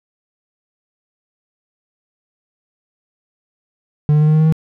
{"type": "tone with pitch steps", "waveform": "triangle", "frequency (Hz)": [149.4, 150.96, 152.54, 154.13, 155.74, 157.37, 159.02], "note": ["D3", "D3", "D#3", "D#3", "D#3", "D#3", "D#3"], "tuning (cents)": [30, 48, -34, -16, 2, 20, 38], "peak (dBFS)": -7, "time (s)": [4.09, 4.524], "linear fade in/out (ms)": 0, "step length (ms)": 62, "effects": []}